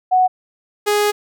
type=tone pair in turn; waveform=sine / sawtooth; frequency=740 / 415.3 Hz; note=F#5 / G#4; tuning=0 / 0 cents; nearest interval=minor seventh; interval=1000 cents; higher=first; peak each=-10 dBFS; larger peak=neither; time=0.11-0.28 / 0.86-1.12 s; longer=second; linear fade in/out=20 ms; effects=none